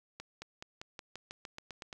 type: accelerating click train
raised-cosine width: 0.2 ms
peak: -26 dBFS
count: 12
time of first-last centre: 0.2-1.928 s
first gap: 220 ms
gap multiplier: 0.93
effects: 11-bit